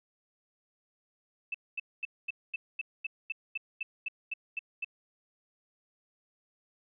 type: tone bursts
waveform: sine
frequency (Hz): 2637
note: E7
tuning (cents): 0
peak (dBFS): -31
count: 14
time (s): 1.52-4.846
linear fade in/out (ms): 5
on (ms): 24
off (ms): 230
effects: none